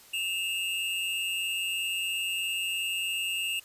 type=tone pair together; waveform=square; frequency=2637 / 2820 Hz; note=E7 / F7; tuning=0 / +16 cents; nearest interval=minor second; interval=116 cents; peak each=-34 / -31 dBFS; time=0.13-3.6 s; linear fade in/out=10 ms; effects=white hiss -54 dBFS RMS until 3.64 s + resampled to 32000 Hz